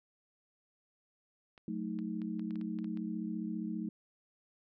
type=clicks; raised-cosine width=0.3 ms; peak=-39 dBFS; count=10; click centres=1.578 / 1.989 / 2.218 / 2.395 / 2.508 / 2.557 / 2.613 / 2.788 / 2.844 / 2.973 s
type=chord; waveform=sine; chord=D# diminished; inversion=first; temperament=equal with one note detuned; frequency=185 / 220 / 314.9 Hz; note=F#3 / A3 / D#4; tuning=0 / 0 / +21 cents; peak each=-40 / -38 / -41 dBFS; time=1.68-3.89 s; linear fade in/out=2 ms
effects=none